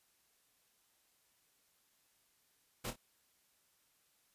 pink noise with echo, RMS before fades -41 dBFS, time 2.84-2.91 s, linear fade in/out 10 ms, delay 26 ms, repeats 2, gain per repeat -9 dB, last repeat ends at 2.962 s, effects white hiss -74 dBFS RMS until 4.34 s + resampled to 32000 Hz

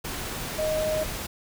sine tone in noise, 622.3 Hz, D#5, in tune, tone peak -24 dBFS, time 0.58-1.04 s, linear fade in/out 10 ms, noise pink, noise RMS -33 dBFS, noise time 0.04-1.27 s, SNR +6 dB, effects none

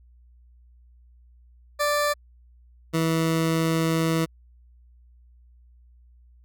20% pulse tone pair in turn, 587.3 / 162.63 Hz, D5 / E3, 0 / -23 cents, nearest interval octave + minor seventh, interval 2223 cents, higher first, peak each -16 dBFS, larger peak neither, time 1.79-2.14 / 2.93-4.26 s, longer second, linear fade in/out 20 ms, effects added 60 Hz sine -51 dBFS peak until 6.44 s

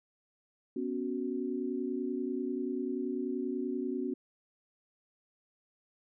sine chord, B suspended second, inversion none, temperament equal, 246.9 / 277.2 / 370 Hz, B3 / C#4 / F#4, 0 / 0 / 0 cents, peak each -36 / -36 / -36 dBFS, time 0.76-4.14 s, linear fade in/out 5 ms, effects none

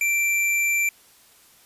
square tone, 2349 Hz, D7, in tune, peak -20 dBFS, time 0.01-0.89 s, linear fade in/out 2 ms, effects white hiss -54 dBFS RMS until 1.65 s + resampled to 32000 Hz

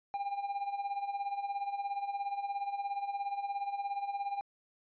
triangle tone with tremolo, 802 Hz, G5, 39 cents sharp, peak -29 dBFS, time 0.14-4.41 s, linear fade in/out 0 ms, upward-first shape sine, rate 17 Hz, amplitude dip 70%, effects resampled to 11025 Hz

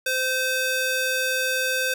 square tone with high-pass filter, 516 Hz, C5, 24 cents flat, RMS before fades -24 dBFS, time 0.06-1.94 s, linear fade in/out 5 ms, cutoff 1100 Hz, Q 0.87, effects none

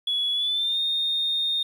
triangle tone with pitch glide, 3385 to 3670 Hz, G#7 to A#7, +32 to -28 cents, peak -19 dBFS, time 0.07-1.63 s, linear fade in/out 5 ms, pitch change +140 cents, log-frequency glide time 0.33-0.79 s, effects tanh soft clip ceiling -20 dBFS + 9-bit

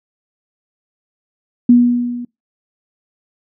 sine tone with level ramp, 242.4 Hz, B3, 32 cents flat, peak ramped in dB -3 to -24 dBFS, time 1.69-2.25 s, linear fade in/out 5 ms, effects noise-tail reverb RT60 0.2 s tail -25 dB re dry

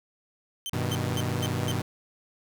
sawtooth tone bursts, 3102 Hz, G7, 19 cents flat, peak -28 dBFS, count 5, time 0.66-1.715 s, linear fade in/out 0 ms, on 35 ms, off 220 ms
sawtooth chord, G augmented, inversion none, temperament equal, 98 / 123.47 / 155.56 Hz, G2 / B2 / D#3, 0 / 0 / 0 cents, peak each -27 / -26 / -29 dBFS, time 0.73-1.82 s, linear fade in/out 5 ms
effects none

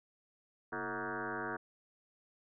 sine tone with frequency modulation, 939 Hz, A#5, 12 cents sharp, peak -36 dBFS, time 0.72-1.57 s, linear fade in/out 10 ms, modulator 99.7 Hz, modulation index 7.1, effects none

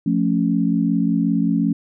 sine chord, F augmented, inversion none, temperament equal, 174.61 / 220 / 277.2 Hz, F3 / A3 / C#4, 0 / 0 / 0 cents, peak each -20 dBFS, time 0.06-1.73 s, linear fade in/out 5 ms, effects none

